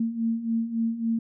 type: beating tone pair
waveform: sine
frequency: 225.6 / 229.2 Hz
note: A3 / A#3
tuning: +44 / -29 cents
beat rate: 3.6 Hz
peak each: -30 / -25 dBFS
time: 0-1.19 s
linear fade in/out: 5 ms
effects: none